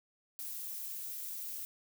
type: noise with amplitude modulation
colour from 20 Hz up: violet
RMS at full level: -39 dBFS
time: 0.39-1.65 s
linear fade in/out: 0 ms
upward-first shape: sine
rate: 286 Hz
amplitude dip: 60%
effects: none